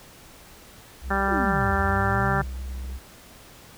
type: tone with vibrato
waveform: triangle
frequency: 64.2 Hz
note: C2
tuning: 32 cents flat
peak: -28 dBFS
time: 1.01-3 s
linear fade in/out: 50 ms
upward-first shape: triangle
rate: 3.8 Hz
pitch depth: 12 cents each way
type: harmonic tone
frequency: 196 Hz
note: G3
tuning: in tune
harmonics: 1 / 2 / 3 / 4 / 5 / 6 / 7 / 8 / 9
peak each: -29 / -31 / -33 / -28 / -33 / -32 / -28 / -31 / -31 dBFS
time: 1.1-2.42 s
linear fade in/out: 10 ms
type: exponential two-way sweep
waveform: sine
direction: down then up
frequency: 415.3 to 77.78 to 145.5 Hz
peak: -26 dBFS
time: 1.28-2.43 s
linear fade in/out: 5 ms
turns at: 1.75 s
effects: pink hiss -48 dBFS RMS until 3.77 s